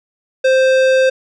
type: tone with tanh clipping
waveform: sine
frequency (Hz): 523.3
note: C5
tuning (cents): 0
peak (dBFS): -11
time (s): 0.44-1.1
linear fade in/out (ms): 10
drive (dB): 17
effects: none